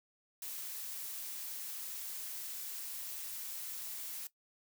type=noise; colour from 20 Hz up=blue; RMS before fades=-43 dBFS; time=0.42-4.27 s; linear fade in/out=2 ms; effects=noise-tail reverb RT60 0.1 s tail -17 dB re dry